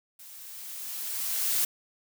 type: noise with level ramp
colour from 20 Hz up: blue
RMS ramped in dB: -48 to -25 dBFS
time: 0.19-1.65 s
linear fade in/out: 5 ms
effects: none